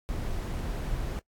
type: noise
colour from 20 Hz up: brown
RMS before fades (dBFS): -32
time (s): 0.09-1.19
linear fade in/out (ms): 0
effects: noise-tail reverb RT60 0.1 s tail -21 dB re dry + AAC 64 kbps